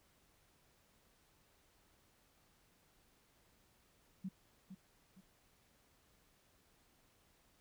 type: tone with echo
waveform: sine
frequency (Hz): 189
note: F#3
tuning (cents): +37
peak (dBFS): -39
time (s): 4.24-4.29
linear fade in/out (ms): 10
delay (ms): 460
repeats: 2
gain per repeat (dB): -9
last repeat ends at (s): 5.21
effects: pink hiss -72 dBFS RMS until 7.6 s